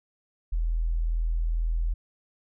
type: tone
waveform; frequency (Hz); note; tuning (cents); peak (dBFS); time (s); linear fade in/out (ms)
sine; 41.13; E1; -3; -23; 0.52-1.94; 10
effects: none